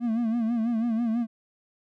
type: tone with vibrato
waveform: triangle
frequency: 230 Hz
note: A#3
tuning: 23 cents flat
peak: -21 dBFS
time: 0-1.27 s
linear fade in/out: 50 ms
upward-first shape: sine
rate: 6.1 Hz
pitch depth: 85 cents each way
effects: none